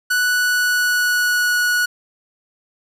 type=tone with pitch glide; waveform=45% pulse; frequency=1480 to 1464.7 Hz; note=F#6 to F#6; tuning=0 to -18 cents; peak=-15 dBFS; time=0.1-1.86 s; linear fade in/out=10 ms; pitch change=-18 cents; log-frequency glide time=0.21-1.57 s; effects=none